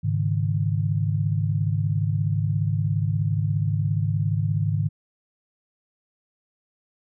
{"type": "chord", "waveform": "sine", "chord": "Ab suspended fourth", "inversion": "none", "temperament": "equal", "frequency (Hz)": [103.83, 138.59, 155.56], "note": ["Ab2", "Db3", "Eb3"], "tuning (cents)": [0, 0, 0], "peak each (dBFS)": [-23, -27, -25], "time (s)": [0.03, 4.89], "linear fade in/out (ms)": 20, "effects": []}